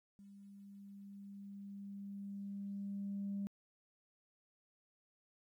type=tone with level ramp; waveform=sine; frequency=199.5 Hz; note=G3; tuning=31 cents sharp; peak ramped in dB=-55 to -36 dBFS; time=0.19-3.47 s; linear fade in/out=0 ms; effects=tanh soft clip ceiling -34 dBFS + 13-bit